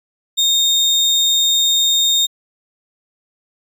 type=tone; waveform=35% pulse; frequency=3682 Hz; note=A#7; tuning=22 cents flat; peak=-10 dBFS; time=0.37-2.27 s; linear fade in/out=20 ms; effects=resampled to 32000 Hz